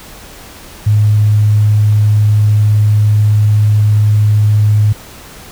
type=tone; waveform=sine; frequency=105.5 Hz; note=G#2; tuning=28 cents sharp; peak=-6 dBFS; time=0.86-4.93 s; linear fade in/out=10 ms; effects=pink hiss -34 dBFS RMS until 5.51 s